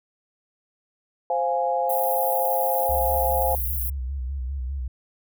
sine chord, F minor, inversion second, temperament equal, 523.3 / 698.5 / 830.6 Hz, C5 / F5 / Ab5, 0 / 0 / 0 cents, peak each -25 dBFS, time 1.3-3.55 s, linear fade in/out 2 ms
white high-pass noise, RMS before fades -29 dBFS, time 1.89-3.9 s, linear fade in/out 10 ms, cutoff 11000 Hz, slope 48 dB/octave
sine tone with vibrato, 66 Hz, C2, 16 cents sharp, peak -26 dBFS, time 2.89-4.88 s, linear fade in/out 5 ms, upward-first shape square, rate 5 Hz, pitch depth 85 cents each way
effects none

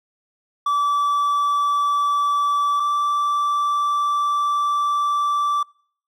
triangle tone pair in turn, 1156 / 1165.4 Hz, D6 / D6, -28 / -14 cents, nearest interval unison, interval 14 cents, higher second, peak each -15 / -16 dBFS, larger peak first, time 0.66-2.8 / 2.8-5.63 s, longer second, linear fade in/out 5 ms, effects noise-tail reverb RT60 0.6 s tail -26 dB re dry

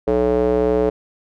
square tone with band-pass filter, 61.7 Hz, B1, 1 cent flat, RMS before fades -17 dBFS, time 0.07-0.9 s, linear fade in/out 10 ms, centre 470 Hz, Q 4.1, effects none

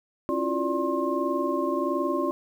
sine tone cluster, 273.6 / 334.3 / 355.8 / 584 / 1065 Hz, C#4 / E4 / F4 / D5 / C6, -23 / +24 / +32 / -10 / +30 cents, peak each -30 dBFS, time 0.29-2.31 s, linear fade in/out 0 ms, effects 9-bit

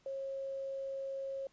sine tone with quantisation, 542 Hz, C#5, 39 cents flat, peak -37 dBFS, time 0.06-1.47 s, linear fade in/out 2 ms, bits 11, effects pink hiss -70 dBFS RMS until 1.52 s + resampled to 16000 Hz

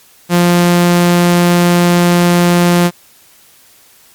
sawtooth tone, 174.8 Hz, F3, 2 cents sharp, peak -3 dBFS, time 0.29-2.91 s, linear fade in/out 50 ms, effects white hiss -45 dBFS RMS until 4.14 s + MP3 96 kbps

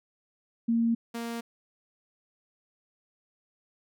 sine / sawtooth tone pair in turn, 230.9 / 232.9 Hz, A#3 / A#3, -16 / -1 cents, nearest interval unison, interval 15 cents, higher second, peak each -22 / -29 dBFS, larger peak first, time 0.68-0.95 / 1.14-1.41 s, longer neither, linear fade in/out 10 ms, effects none

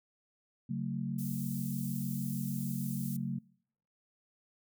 sine chord, F# minor, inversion second, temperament equal with one note detuned, 138.59 / 185 / 225.1 Hz, C#3 / F#3 / A3, 0 / 0 / +40 cents, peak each -37 dBFS, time 0.69-3.39 s, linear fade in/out 10 ms
white high-pass noise, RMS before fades -46 dBFS, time 1.18-3.17 s, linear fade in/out 10 ms, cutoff 9100 Hz, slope 12 dB/octave
effects noise-tail reverb RT60 0.7 s tail -25 dB re dry

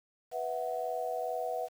sine chord, B suspended fourth, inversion none, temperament just, 493.9 / 658.5 / 740.8 Hz, B4 / E5 / F#5, 0 / -2 / +2 cents, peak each -37 / -36 / -36 dBFS, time 0.31-1.69 s, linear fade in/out 50 ms, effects 9-bit

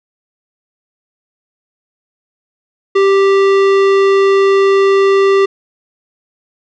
sine tone with tanh clipping, 392 Hz, G4, in tune, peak -9 dBFS, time 2.95-5.46 s, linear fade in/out 10 ms, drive 17 dB, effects none

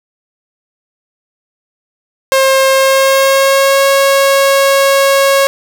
sawtooth tone with pitch glide, 534 to 549.3 Hz, C5 to C#5, +35 to -16 cents, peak -3 dBFS, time 2.32-5.47 s, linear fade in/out 0 ms, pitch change +49 cents, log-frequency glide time 2.72-3.87 s, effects none

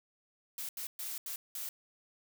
blue noise bursts at uneven times, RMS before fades -40 dBFS, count 5, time 0.58-0.69 / 0.77-0.87 / 0.99-1.18 / 1.26-1.36 / 1.55-1.69 s, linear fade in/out 2 ms, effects none

